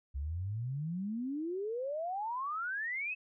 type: exponential sweep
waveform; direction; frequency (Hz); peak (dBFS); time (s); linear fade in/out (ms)
sine; up; 65.5 to 2633; -34; 0.14-3.15; 20
effects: none